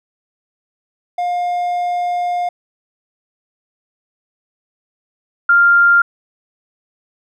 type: tone pair in turn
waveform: triangle / sine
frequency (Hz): 709 / 1396.1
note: F5 / F6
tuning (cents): +26 / -1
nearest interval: octave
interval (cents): 1173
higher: second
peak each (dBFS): -14 / -7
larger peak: second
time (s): 1.18-2.49 / 5.49-6.02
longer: first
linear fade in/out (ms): 5
effects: none